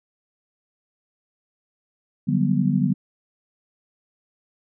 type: chord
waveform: sine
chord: G major seventh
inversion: second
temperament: just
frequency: 147 / 183.75 / 196 / 245 Hz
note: D3 / F#3 / G3 / B3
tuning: +2 / -12 / 0 / -14 cents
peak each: -23 dBFS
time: 2.27-2.94 s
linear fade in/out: 20 ms
effects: none

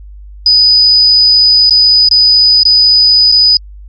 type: tone with dropouts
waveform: sine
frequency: 4978 Hz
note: D#8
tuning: in tune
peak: -3 dBFS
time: 0.46-3.57 s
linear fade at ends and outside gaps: 2 ms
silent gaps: 1.697-1.707 / 2.088-2.111 / 2.633-2.652 / 3.317-3.322 s
effects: added 50 Hz sine -28 dBFS peak until 3.88 s + MP3 32 kbps

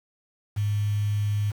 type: tone with quantisation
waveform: sine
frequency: 103.6 Hz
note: G#2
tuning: 4 cents flat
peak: -22 dBFS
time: 0.56-1.52 s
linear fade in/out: 20 ms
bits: 7
effects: none

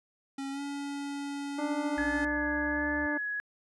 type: tone with pitch glide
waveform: square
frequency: 273.5 to 283 Hz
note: C#4 to C#4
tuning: -23 to +36 cents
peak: -35 dBFS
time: 0.38-2.25 s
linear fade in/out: 5 ms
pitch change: +59 cents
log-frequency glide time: 0.51-0.61 s
type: harmonic tone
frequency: 296.7 Hz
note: D4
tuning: 18 cents sharp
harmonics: 1 / 2 / 3 / 4 / 5 / 7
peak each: -32 / -37 / -39 / -45 / -46 / -48 dBFS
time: 1.58-3.18 s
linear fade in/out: 10 ms
type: exponential sweep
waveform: triangle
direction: up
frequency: 61.74 to 73.42 Hz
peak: -40 dBFS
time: 1.97-3.07 s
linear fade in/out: 10 ms
type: tone with vibrato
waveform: sine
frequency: 1700 Hz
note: G#6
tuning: 40 cents sharp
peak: -31 dBFS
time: 1.98-3.4 s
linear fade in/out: 0 ms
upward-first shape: sine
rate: 1.3 Hz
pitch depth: 26 cents each way
effects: resampled to 24000 Hz

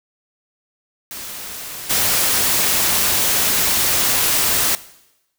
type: noise with level steps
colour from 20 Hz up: white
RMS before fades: -31 / -17 dBFS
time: 1.11-4.75 s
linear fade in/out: 0 ms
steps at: 1.89 s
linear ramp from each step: 20 ms
effects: noise-tail reverb RT60 0.9 s tail -18 dB re dry

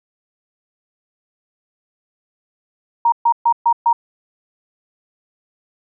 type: tone bursts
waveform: sine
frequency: 937 Hz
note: A#5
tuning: 9 cents sharp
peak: -10 dBFS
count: 5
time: 3.05-3.93 s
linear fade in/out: 5 ms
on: 72 ms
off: 130 ms
effects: none

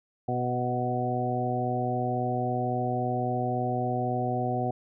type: harmonic tone with a mistuned harmonic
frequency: 123.7 Hz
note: B2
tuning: 3 cents sharp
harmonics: 1 / 2 / 3 / 4 / 5 / 6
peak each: -31 / -33 / -35 / -36 / -35 / -30 dBFS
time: 0.28-4.71 s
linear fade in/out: 5 ms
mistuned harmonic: 5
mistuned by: +16 cents
effects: none

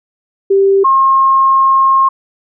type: tone pair in turn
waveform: sine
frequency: 391.8 / 1072.9 Hz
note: G4 / C6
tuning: -1 / +43 cents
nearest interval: octave + perfect fourth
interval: 1744 cents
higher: second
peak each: -6 dBFS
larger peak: neither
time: 0.5-0.84 / 0.84-2.09 s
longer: second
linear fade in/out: 10 ms
effects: none

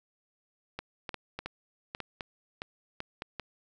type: clicks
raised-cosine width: 0.3 ms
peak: -20 dBFS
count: 12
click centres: 0.79 / 1.092 / 1.143 / 1.39 / 1.46 / 1.949 / 2.003 / 2.208 / 2.619 / 3.004 / 3.221 / 3.397 s
effects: none

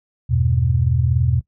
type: chord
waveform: sine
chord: E minor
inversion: none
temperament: equal with one note detuned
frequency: 82.41 / 99.48 / 123.47 Hz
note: E2 / G2 / B2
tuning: 0 / +26 / 0 cents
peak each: -19 / -23 / -17 dBFS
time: 0.29-1.41 s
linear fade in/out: 20 ms
effects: noise-tail reverb RT60 0.1 s tail -19 dB re dry

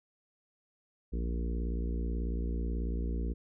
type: harmonic tone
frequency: 58.27 Hz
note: A#1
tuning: in tune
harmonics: 1 / 3 / 4 / 5 / 6 / 7 / 8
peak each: -31 / -41 / -43 / -45 / -47 / -48 / -49 dBFS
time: 1.12-3.34 s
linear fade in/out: 20 ms
effects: none

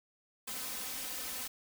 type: noise with comb filter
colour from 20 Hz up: white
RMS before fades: -40 dBFS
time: 0.47-1.48 s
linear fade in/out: 10 ms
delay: 3.9 ms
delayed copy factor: +1
effects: none

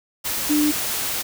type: tone in noise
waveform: sine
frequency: 298.3 Hz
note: D4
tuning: 27 cents sharp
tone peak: -16 dBFS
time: 0.49-0.72 s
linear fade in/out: 20 ms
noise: white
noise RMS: -25 dBFS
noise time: 0.24-1.23 s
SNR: +6 dB
effects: none

